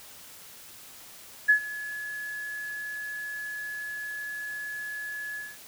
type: tone with ADSR envelope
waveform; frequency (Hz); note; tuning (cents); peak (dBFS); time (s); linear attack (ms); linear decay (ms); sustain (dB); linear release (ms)
sine; 1700; G#6; +40; -14; 1.48-5.58; 18; 93; -19; 210
effects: white hiss -48 dBFS RMS until 5.67 s